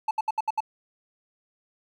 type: tone bursts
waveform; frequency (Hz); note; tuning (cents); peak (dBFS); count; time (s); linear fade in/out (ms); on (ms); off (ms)
triangle; 873; A5; -14; -20; 6; 0.08-0.605; 5; 30; 69
effects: none